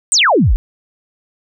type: exponential sweep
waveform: sine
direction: down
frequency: 8910 to 33.41 Hz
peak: -8 dBFS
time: 0.12-0.56 s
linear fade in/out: 0 ms
effects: none